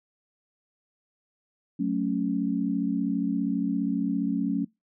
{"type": "chord", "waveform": "sine", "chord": "F# minor", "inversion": "none", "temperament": "equal", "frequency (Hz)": [185, 220, 277.2], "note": ["F#3", "A3", "C#4"], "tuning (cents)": [0, 0, 0], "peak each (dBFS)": [-29, -29, -27], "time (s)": [1.79, 4.65], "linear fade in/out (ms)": 10, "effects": ["noise-tail reverb RT60 0.2 s tail -25 dB re dry"]}